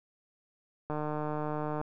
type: click train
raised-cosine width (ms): 1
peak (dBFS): -21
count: 139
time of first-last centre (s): 0.9-1.814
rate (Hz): 151
effects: none